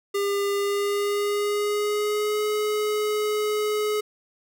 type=tone with pitch glide; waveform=square; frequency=401.9 to 422.9 Hz; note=G4 to G#4; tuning=+43 to +31 cents; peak=-23 dBFS; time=0.14-4.01 s; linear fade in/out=10 ms; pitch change=+88 cents; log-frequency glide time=0.54-2.44 s; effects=none